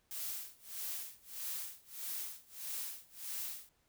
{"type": "noise with tremolo", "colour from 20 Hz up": "blue", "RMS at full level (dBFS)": -40, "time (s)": [0.11, 3.69], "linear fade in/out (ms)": 0, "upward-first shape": "sine", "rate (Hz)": 1.6, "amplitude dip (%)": 95, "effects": ["pink hiss -75 dBFS RMS until 3.88 s"]}